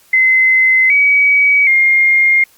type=tone with pitch steps; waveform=sine; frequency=2053 / 2270 / 2124 Hz; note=C7 / C#7 / C7; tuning=-33 / +41 / +25 cents; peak=-7 dBFS; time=0.13-2.44 s; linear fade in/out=5 ms; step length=770 ms; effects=white hiss -49 dBFS RMS until 2.57 s + Opus 48 kbps